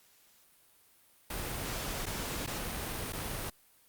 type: noise with dropouts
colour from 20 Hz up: pink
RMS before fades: -37 dBFS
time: 1.3-3.5 s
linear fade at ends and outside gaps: 5 ms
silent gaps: 2.058-2.064 / 2.464-2.474 / 3.124-3.131 s
effects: white hiss -64 dBFS RMS until 3.88 s + Opus 48 kbps